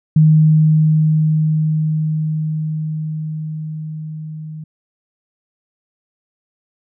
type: tone with level ramp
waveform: sine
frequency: 155.7 Hz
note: D#3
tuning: 2 cents sharp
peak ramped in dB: -6 to -27 dBFS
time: 0.16-4.64 s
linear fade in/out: 5 ms
effects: none